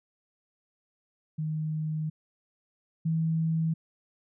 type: tone pair in turn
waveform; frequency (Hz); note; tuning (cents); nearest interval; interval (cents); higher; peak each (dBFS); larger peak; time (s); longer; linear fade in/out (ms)
sine; 155.56 / 161.67; D#3 / E3; 0 / -33; minor second; 67; second; -28 / -24; second; 1.38-2.1 / 3.05-3.74; first; 10
effects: none